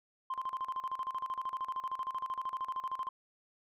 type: tone with tremolo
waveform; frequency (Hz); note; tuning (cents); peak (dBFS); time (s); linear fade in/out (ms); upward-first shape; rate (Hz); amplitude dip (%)
sine; 1046.5; C6; 0; -31; 0.3-3.09; 5; square; 13; 80
effects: tanh soft clip ceiling -30 dBFS